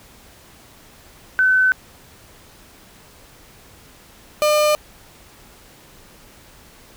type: tone pair in turn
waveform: sine / 35% pulse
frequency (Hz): 1517 / 602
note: F#6 / D5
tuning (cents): +43 / +43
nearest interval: octave + major third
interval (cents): 1600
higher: first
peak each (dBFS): -12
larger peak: neither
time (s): 1.39-1.72 / 4.42-4.75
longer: neither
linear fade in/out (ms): 0
effects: pink hiss -47 dBFS RMS until 6.96 s